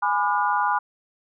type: chord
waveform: sine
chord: G# diminished seventh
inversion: none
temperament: just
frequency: 830.6 / 996.7 / 1196.1 / 1435.3 Hz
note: G#5 / B5 / D6 / F6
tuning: 0 / +16 / +31 / +47 cents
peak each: -24 / -23 / -27 / -27 dBFS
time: 0.02-0.79 s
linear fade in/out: 10 ms
effects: none